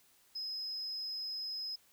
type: tone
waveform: sine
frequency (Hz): 5090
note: D#8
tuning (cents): +39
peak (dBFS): -36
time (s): 0.35-1.76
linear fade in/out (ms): 10
effects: tanh soft clip ceiling -34 dBFS + white hiss -67 dBFS RMS until 1.92 s